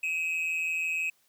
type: tone with amplitude modulation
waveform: triangle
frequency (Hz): 2552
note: D#7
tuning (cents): +43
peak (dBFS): -23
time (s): 0.03-1.1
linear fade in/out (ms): 5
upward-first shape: sine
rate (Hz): 166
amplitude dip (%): 65
effects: white hiss -68 dBFS RMS until 1.28 s + high-pass 100 Hz 12 dB/octave